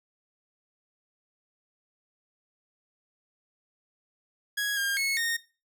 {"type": "tone with pitch steps", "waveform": "sawtooth", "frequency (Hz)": [1661, 1610, 2191, 1847], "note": ["G#6", "G6", "C#7", "A#6"], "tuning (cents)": [0, 46, -21, -16], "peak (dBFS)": -23, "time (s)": [4.57, 5.37], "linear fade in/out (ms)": 10, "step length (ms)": 200, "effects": ["noise-tail reverb RT60 0.3 s tail -17 dB re dry"]}